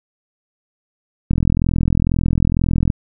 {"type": "click train", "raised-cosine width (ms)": 5, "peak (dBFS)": -4, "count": 68, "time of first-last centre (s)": [1.31, 2.901], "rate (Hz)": 42.1, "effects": []}